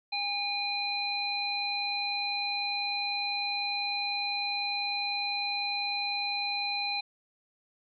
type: harmonic tone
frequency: 813 Hz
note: G#5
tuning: 37 cents flat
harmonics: 1 / 3 / 5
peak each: -35 / -34 / -32 dBFS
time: 0.12-7.01 s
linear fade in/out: 10 ms
effects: none